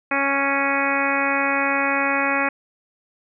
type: harmonic tone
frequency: 277.2 Hz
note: C#4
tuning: in tune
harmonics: 1 / 2 / 3 / 4 / 5 / 6 / 7 / 8 / 9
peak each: -27 / -27 / -27 / -27 / -27 / -27 / -27 / -27 / -27 dBFS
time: 0.11-2.49 s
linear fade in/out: 5 ms
effects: none